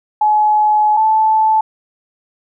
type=tone pair in turn; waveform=sine; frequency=849 / 873.4 Hz; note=G#5 / A5; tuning=+38 / -13 cents; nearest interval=unison; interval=49 cents; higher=second; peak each=-9 dBFS; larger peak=neither; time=0.21-0.97 / 0.97-1.61 s; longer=first; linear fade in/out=5 ms; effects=none